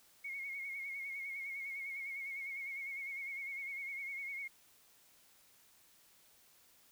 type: tone with vibrato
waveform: sine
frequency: 2186 Hz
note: C#7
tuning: 25 cents flat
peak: -40 dBFS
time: 0.24-4.48 s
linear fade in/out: 10 ms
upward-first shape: sine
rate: 9.9 Hz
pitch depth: 49 cents each way
effects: white hiss -66 dBFS RMS until 6.91 s